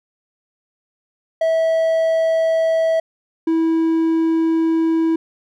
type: tone pair in turn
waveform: triangle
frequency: 650 / 325.8 Hz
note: E5 / E4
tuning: -24 / -20 cents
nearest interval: octave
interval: 1196 cents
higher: first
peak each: -12 dBFS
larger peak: neither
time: 1.41-3 / 3.47-5.16 s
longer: second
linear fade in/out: 5 ms
effects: none